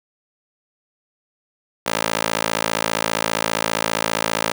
15% pulse tone with high-pass filter, 55 Hz, A1, in tune, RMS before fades -22 dBFS, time 1.86-4.52 s, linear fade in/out 5 ms, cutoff 520 Hz, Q 0.59, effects none

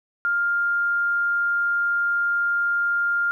sine tone, 1402 Hz, F6, 6 cents sharp, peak -19 dBFS, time 0.25-3.31 s, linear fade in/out 0 ms, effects 10-bit

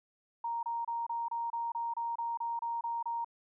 sine tone bursts, 932.3 Hz, A#5, in tune, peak -32 dBFS, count 13, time 0.44-3.246 s, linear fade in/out 5 ms, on 190 ms, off 28 ms, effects none

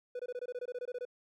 triangle tone bursts, 493.9 Hz, B4, in tune, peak -34 dBFS, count 14, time 0.15-1.052 s, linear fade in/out 5 ms, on 44 ms, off 22 ms, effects none

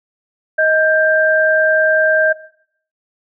sine tone pair together, 628 / 1582.5 Hz, D#5 / G6, +16 / +16 cents, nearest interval octave + major third, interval 1600 cents, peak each -14 / -13 dBFS, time 0.58-2.33 s, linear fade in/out 10 ms, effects noise-tail reverb RT60 0.6 s tail -17 dB re dry

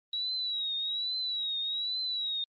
sine tone with vibrato, 3870 Hz, B7, 36 cents flat, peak -30 dBFS, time 0.13-2.44 s, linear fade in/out 2 ms, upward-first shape triangle, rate 1.2 Hz, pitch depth 93 cents each way, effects Opus 24 kbps

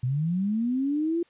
sine linear sweep, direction up, 119.4 to 346.8 Hz, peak -23 dBFS, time 0.03-1.23 s, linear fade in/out 5 ms, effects white hiss -62 dBFS RMS until 1.29 s + resampled to 8000 Hz

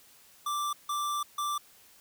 square tone bursts at uneven times, 1174.7 Hz, D6, in tune, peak -30 dBFS, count 3, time 0.46-0.73 / 0.89-1.23 / 1.38-1.58 s, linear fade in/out 5 ms, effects white hiss -58 dBFS RMS until 2 s

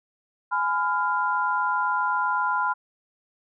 sine chord, F diminished, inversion first, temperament just, 838.1 / 1005.8 / 1396.9 Hz, Ab5 / Cb6 / F6, +16 / +31 / 0 cents, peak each -29 / -24 / -26 dBFS, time 0.51-2.74 s, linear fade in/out 20 ms, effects none

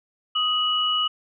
sine tone pair together, 1250.1 / 2934 Hz, D#6 / F#7, +8 / -15 cents, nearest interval octave + minor third, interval 1477 cents, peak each -25 / -21 dBFS, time 0.35-1.08 s, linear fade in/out 10 ms, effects none

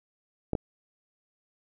clicks, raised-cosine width 2 ms, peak -14 dBFS, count 2, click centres 0.533 / 0.552 s, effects none

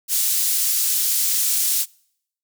pink high-pass noise, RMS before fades -20 dBFS, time 0.08-1.86 s, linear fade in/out 50 ms, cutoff 7000 Hz, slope 12 dB/octave, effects noise-tail reverb RT60 0.7 s tail -26 dB re dry

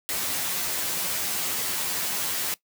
white noise with comb filter, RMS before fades -28 dBFS, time 0.09-2.54 s, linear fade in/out 0 ms, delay 11 ms, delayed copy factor +0.7, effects noise-tail reverb RT60 0.1 s tail -19 dB re dry + high-pass 100 Hz 12 dB/octave

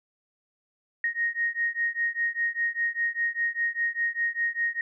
sine beating tone pair, 1864.7 / 1869.7 Hz, A#6 / A#6, 0 / +5 cents, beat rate 5 Hz, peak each -28 dBFS, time 1.04-4.81 s, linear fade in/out 2 ms, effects none

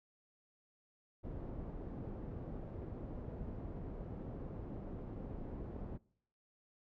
pink low-pass noise, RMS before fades -45 dBFS, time 1.23-5.98 s, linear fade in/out 20 ms, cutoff 480 Hz, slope 12 dB/octave, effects noise-tail reverb RT60 0.7 s tail -25 dB re dry

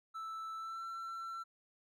triangle tone with pitch glide, 1318.5 to 1346.2 Hz, E6 to E6, 0 to +36 cents, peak -39 dBFS, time 0.14-1.44 s, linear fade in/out 20 ms, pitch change +36 cents, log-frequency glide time 0.56-0.83 s, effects none

